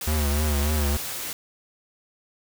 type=noise; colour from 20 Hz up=white; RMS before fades=-32 dBFS; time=0.01-1.33 s; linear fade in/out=2 ms
type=tone with vibrato; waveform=square; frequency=74.1 Hz; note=D2; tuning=16 cents sharp; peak=-22 dBFS; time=0.07-0.97 s; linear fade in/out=5 ms; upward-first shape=triangle; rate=3.4 Hz; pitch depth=90 cents each way
effects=none